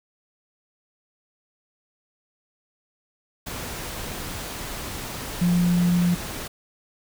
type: tone in noise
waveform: sine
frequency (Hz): 175.6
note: F3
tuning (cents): +10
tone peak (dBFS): -17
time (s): 5.41-6.15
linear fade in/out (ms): 10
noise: pink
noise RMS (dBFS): -33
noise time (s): 3.46-6.48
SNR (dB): +13
effects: none